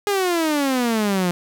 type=exponential sweep; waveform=sawtooth; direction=down; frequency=415.2 to 173 Hz; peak=-14 dBFS; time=0.07-1.31 s; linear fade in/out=0 ms; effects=none